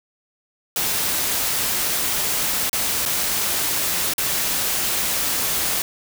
white noise with dropouts, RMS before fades -22 dBFS, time 0.76-5.82 s, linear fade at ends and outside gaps 1 ms, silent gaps 2.695-2.73 / 3.053-3.06 / 4.136-4.181 s, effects none

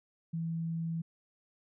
sine tone, 164.81 Hz, E3, in tune, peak -32 dBFS, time 0.33-1.02 s, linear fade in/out 10 ms, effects none

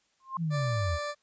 sine tone with exponential growth, 1061 Hz, C6, 24 cents sharp, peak -26 dBFS, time 0.2-0.37 s, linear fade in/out 2 ms, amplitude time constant 35 ms
sine linear sweep, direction down, 173.8 to 74 Hz, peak -27 dBFS, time 0.37-0.99 s, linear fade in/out 50 ms
20% pulse tone, 587.3 Hz, D5, in tune, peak -27 dBFS, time 0.5-1.15 s, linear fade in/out 50 ms
effects white hiss -71 dBFS RMS until 1.22 s + resampled to 16000 Hz

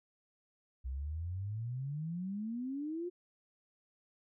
sine exponential sweep, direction up, 62 to 362.5 Hz, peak -36 dBFS, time 0.84-3.1 s, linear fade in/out 20 ms, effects none

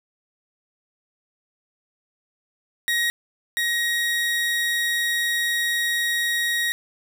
30% pulse tone pair in turn, 1888 / 1888 Hz, A#6 / A#6, +22 / +22 cents, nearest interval unison, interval 0 cents, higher neither, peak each -17 / -18 dBFS, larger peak first, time 2.88-3.1 / 3.57-6.72 s, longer second, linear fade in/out 0 ms, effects none

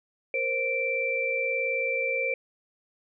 sine tone cluster, 470.3 / 529 / 2343 Hz, A#4 / C5 / D7, +15 / +19 / -5 cents, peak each -33 / -30 / -27 dBFS, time 0.34-2.34 s, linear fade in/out 2 ms, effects none

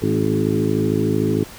harmonic tone with a mistuned harmonic, 53.3 Hz, G#1, 46 cents sharp, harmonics 2 / 3 / 4 / 5 / 6 / 7 / 8, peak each -24 / -24 / -24 / -24 / -24 / -24 / -24 dBFS, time 0.02-1.44 s, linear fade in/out 5 ms, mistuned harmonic 5, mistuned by +28 cents, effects pink hiss -39 dBFS RMS until 1.58 s

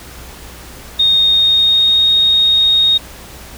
sine tone with pitch glide, 3700 to 3726 Hz, A#7 to A#7, -14 to -2 cents, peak -8 dBFS, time 0.99-2.98 s, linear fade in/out 10 ms, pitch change +12 cents, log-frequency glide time 1.33-2.02 s, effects added 60 Hz sine -37 dBFS peak until 3.57 s + pink hiss -35 dBFS RMS until 3.57 s

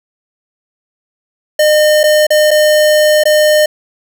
square tone with dropouts, 608 Hz, D#5, 40 cents flat, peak -7 dBFS, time 1.59-3.66 s, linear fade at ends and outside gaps 5 ms, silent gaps 2.033-2.038 / 2.268-2.304 / 2.508-2.512 / 3.237-3.254 s, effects none

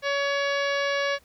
harmonic tone, 563 Hz, C#5, 27 cents sharp, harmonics 1 / 2 / 3 / 4 / 5 / 6 / 7 / 8 / 9 / 10, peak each -26 / -32 / -29 / -33 / -37 / -39 / -39 / -42 / -45 / -43 dBFS, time 0.02-1.19 s, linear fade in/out 50 ms, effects pink hiss -60 dBFS RMS until 1.24 s

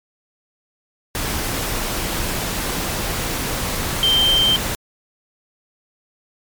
sine tone in noise, 3136 Hz, G7, in tune, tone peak -13 dBFS, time 4.03-4.56 s, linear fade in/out 0 ms, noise pink, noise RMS -23 dBFS, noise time 1.15-4.75 s, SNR +7 dB, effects MP3 96 kbps

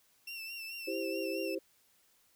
30% pulse tone with vibrato, 2700 Hz, E7, 41 cents sharp, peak -38 dBFS, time 0.27-1.55 s, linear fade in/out 5 ms, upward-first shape sine, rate 4.6 Hz, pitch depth 46 cents each way
sine chord, C major, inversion first, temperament equal, 329.6 / 392 / 523.3 Hz, E4 / G4 / C5, 0 / 0 / 0 cents, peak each -38 dBFS, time 0.87-1.59 s, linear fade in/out 10 ms
effects white hiss -69 dBFS RMS until 2.35 s

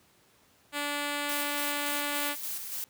5% pulse tone, 290 Hz, D4, 22 cents flat, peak -19 dBFS, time 0.72-2.36 s, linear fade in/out 50 ms
blue noise with tremolo, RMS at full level -35 dBFS, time 1.29-2.84 s, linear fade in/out 0 ms, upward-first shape square, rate 3.5 Hz, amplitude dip 40%
effects pink hiss -63 dBFS RMS until 2.89 s + high-pass 100 Hz 12 dB/octave

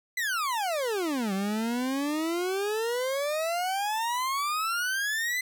40% pulse exponential two-way sweep, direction down then up, 2045 to 189.4 to 2045 Hz, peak -26 dBFS, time 0.17-5.41 s, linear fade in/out 5 ms, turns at 1.33 s, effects none

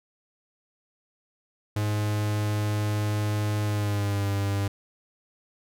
45% pulse tone with pitch glide, 105.1 to 100.06 Hz, G#2 to G2, +21 to +36 cents, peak -24 dBFS, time 1.76-4.68 s, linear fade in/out 5 ms, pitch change -85 cents, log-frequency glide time 3.65-4.27 s, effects none

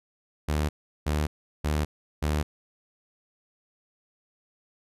sawtooth tone bursts, 75.3 Hz, D2, 44 cents sharp, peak -20 dBFS, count 4, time 0.48-2.43 s, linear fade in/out 10 ms, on 210 ms, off 370 ms, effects resampled to 32000 Hz

